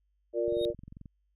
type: chord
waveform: sine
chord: Bb major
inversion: second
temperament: equal with one note detuned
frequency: 352.9 / 466.2 / 587.3 Hz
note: F4 / Bb4 / D5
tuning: +18 / 0 / 0 cents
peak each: -31 dBFS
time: 0.33-0.74 s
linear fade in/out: 50 ms
type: tone with exponential growth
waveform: triangle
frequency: 3729 Hz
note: A#7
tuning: in tune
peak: -32 dBFS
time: 0.48-0.65 s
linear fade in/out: 0 ms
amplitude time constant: 35 ms
type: click train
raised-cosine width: 5 ms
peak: -34 dBFS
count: 14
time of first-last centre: 0.48-1.058 s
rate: 22.5 Hz
effects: added 50 Hz sine -70 dBFS peak until 1.35 s